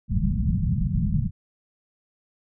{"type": "low-pass noise", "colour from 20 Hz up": "white", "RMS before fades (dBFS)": -23, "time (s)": [0.08, 1.31], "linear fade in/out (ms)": 50, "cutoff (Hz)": 210, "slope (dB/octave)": 96, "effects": []}